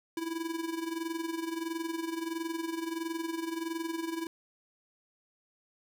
square tone with amplitude modulation, 329.6 Hz, E4, in tune, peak -31 dBFS, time 0.17-4.27 s, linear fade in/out 2 ms, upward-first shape sine, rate 21.5 Hz, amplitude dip 70%, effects none

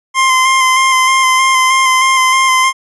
25% pulse tone with vibrato, 1046 Hz, C6, 1 cent flat, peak -4 dBFS, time 0.14-2.73 s, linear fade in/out 50 ms, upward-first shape square, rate 3.2 Hz, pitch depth 17 cents each way, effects resampled to 24000 Hz

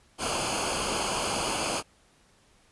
pink noise with comb filter, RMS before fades -29 dBFS, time 0.18-1.83 s, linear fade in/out 50 ms, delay 0.53 ms, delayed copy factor -0.75, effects pink hiss -62 dBFS RMS until 2.71 s + resampled to 24000 Hz

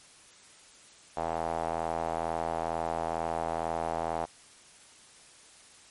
square tone with band-pass filter, 41.09 Hz, E1, 5 cents flat, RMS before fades -32 dBFS, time 1.16-4.26 s, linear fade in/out 20 ms, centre 750 Hz, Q 3.5, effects white hiss -55 dBFS RMS until 5.9 s + MP3 48 kbps

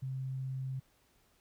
sine tone, 132 Hz, C3, 16 cents sharp, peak -35 dBFS, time 0.02-0.8 s, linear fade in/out 10 ms, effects pink hiss -70 dBFS RMS until 1.4 s

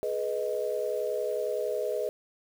sine chord, G# minor, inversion none, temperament equal with one note detuned, 423.1 / 493.9 / 622.3 Hz, G#4 / B4 / D#5, +32 / 0 / 0 cents, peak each -32 dBFS, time 0.03-2.09 s, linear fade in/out 0 ms, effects 8-bit

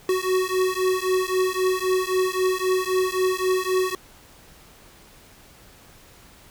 square beating tone pair, 370.1 / 373.9 Hz, F#4 / F#4, 0 / +18 cents, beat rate 3.8 Hz, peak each -24 dBFS, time 0.09-3.95 s, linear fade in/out 2 ms, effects pink hiss -50 dBFS RMS until 6.5 s

